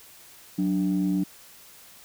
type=tone pair together; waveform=sine; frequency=185 / 293.7 Hz; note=F#3 / D4; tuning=0 / 0 cents; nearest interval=minor sixth; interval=800 cents; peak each=-23 / -24 dBFS; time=0.58-1.24 s; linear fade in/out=10 ms; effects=tanh soft clip ceiling -16 dBFS + white hiss -50 dBFS RMS until 2.04 s